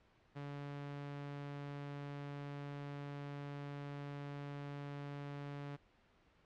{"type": "tone", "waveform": "sawtooth", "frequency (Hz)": 142.9, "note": "D3", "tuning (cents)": -47, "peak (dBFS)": -40, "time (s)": [0.35, 5.77], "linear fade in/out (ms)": 20, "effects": ["pink hiss -70 dBFS RMS until 6.45 s", "low-pass 3000 Hz 12 dB/octave"]}